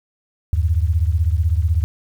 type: beating tone pair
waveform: sine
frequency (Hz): 77.3 / 93.3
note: D#2 / F#2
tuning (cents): -11 / +15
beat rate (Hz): 16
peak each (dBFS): -16 / -19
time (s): 0.53-1.84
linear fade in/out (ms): 0
effects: 8-bit